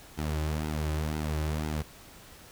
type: tone with flanger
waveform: sawtooth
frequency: 76.8 Hz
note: D#2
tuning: 22 cents flat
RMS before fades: -31 dBFS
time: 0.17-1.83 s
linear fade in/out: 20 ms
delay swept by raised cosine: 1.7 to 4.4 ms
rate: 2 Hz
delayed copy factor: -0.65
effects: pink hiss -51 dBFS RMS until 2.51 s